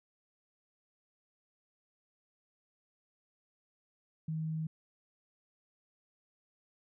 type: tone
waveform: sine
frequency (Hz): 158.5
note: D#3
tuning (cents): +32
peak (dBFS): -33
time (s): 4.28-4.67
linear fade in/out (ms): 5
effects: none